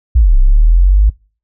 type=linear two-way sweep; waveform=sine; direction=down then up; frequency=64.9 to 30.87 to 53.4 Hz; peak=-4 dBFS; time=0.15-1.1 s; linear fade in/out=10 ms; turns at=0.37 s; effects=noise-tail reverb RT60 0.4 s tail -26 dB re dry